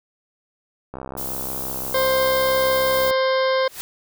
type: click train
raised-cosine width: 1 ms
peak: -18 dBFS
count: 144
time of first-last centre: 0.94-3.11 s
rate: 65.9 Hz
type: noise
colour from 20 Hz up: violet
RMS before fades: -29 dBFS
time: 1.17-3.11 s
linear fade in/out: 10 ms
type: harmonic tone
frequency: 525 Hz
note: C5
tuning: 6 cents sharp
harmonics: 1 / 2 / 3 / 4 / 6 / 7 / 8 / 9 / 10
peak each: -18 / -24 / -28 / -30 / -34 / -35 / -36 / -37 / -38 dBFS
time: 1.94-3.68 s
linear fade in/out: 5 ms
type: noise with exponential growth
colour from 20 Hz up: white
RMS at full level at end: -29 dBFS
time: 3.59-3.81 s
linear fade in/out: 0 ms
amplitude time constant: 47 ms
effects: none